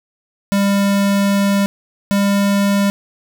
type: tone pair in turn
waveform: square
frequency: 199.4 / 200.2 Hz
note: G3 / G3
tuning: +30 / +37 cents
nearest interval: unison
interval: 7 cents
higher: second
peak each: -13 dBFS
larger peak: neither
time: 0.52-1.66 / 2.11-2.9 s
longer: first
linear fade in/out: 0 ms
effects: none